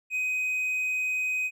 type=tone; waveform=triangle; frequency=2511 Hz; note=D#7; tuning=15 cents sharp; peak=-24 dBFS; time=0.1-1.51 s; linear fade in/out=50 ms; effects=none